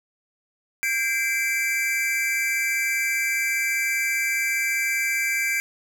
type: tone cluster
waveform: square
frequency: 1603 / 2066 / 2325 Hz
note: G6 / C7 / D7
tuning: +38 / -22 / -18 cents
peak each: -30 / -30 / -24 dBFS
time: 0.83-5.6 s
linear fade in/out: 0 ms
effects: none